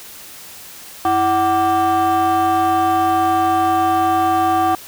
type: tone with frequency modulation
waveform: sine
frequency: 750 Hz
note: F#5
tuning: 23 cents sharp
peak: -10 dBFS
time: 1.05-4.75 s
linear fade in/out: 2 ms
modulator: 421 Hz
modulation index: 0.93
effects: tanh soft clip ceiling -12 dBFS + white hiss -37 dBFS RMS until 4.87 s